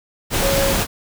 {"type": "tone in noise", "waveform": "sine", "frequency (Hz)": 550, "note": "C#5", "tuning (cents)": -14, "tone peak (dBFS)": -18, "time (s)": [0.4, 0.75], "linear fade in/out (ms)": 50, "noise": "pink", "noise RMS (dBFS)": -19, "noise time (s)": [0.3, 0.87], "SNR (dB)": -2, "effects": []}